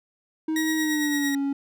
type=tone with pitch glide; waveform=triangle; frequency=315.8 to 278.1 Hz; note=D#4 to C#4; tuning=+26 to +6 cents; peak=-21 dBFS; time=0.48-1.53 s; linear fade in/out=5 ms; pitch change=-220 cents; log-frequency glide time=0.76-1.36 s
type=tone with tremolo; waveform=sawtooth; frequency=1900 Hz; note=A#6; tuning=33 cents sharp; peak=-22 dBFS; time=0.56-1.35 s; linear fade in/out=2 ms; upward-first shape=sine; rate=8.9 Hz; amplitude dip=40%
effects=none